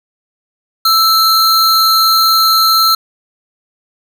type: tone pair together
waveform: square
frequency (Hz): 1318.5 / 4186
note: E6 / C8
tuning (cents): 0 / 0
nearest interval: octave + minor sixth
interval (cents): 2000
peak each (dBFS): -11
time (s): 0.85-2.95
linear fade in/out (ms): 5
effects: none